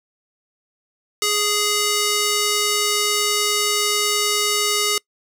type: tone with band-pass filter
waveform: square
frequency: 415.3 Hz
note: G#4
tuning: in tune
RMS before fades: -20 dBFS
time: 1.22-4.98 s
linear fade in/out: 2 ms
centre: 6600 Hz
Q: 0.63
effects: noise-tail reverb RT60 0.1 s tail -25 dB re dry